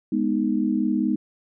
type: chord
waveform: sine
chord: G# minor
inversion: none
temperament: equal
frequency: 207.7 / 246.9 / 311.1 Hz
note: G#3 / B3 / D#4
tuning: 0 / 0 / 0 cents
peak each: -24 dBFS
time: 0.12-1.16 s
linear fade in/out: 5 ms
effects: none